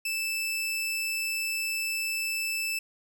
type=tone; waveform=sawtooth; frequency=2637 Hz; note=E7; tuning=in tune; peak=-25 dBFS; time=0.05-2.79 s; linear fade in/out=5 ms; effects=none